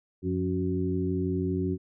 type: harmonic tone with a mistuned harmonic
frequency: 92.5 Hz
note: F#2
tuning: in tune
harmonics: 1 / 2 / 3 / 4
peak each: -31 / -31 / -31 / -31 dBFS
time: 0.22-1.78 s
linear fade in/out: 50 ms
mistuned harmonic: 2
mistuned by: -64 cents
effects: none